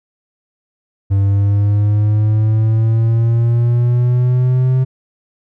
triangle exponential sweep, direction up, 98 to 130.3 Hz, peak -8 dBFS, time 1.1-4.85 s, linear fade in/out 20 ms, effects none

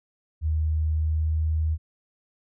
sine tone with pitch glide, 78.1 to 78.78 Hz, D#2 to D#2, +7 to +22 cents, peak -21 dBFS, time 0.41-1.78 s, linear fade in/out 50 ms, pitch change +15 cents, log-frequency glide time 0.95-1.4 s, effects none

